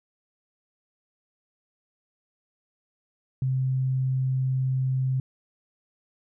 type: tone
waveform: sine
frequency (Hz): 130.81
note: C3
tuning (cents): 0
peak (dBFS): -22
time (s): 3.42-5.2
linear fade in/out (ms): 2
effects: none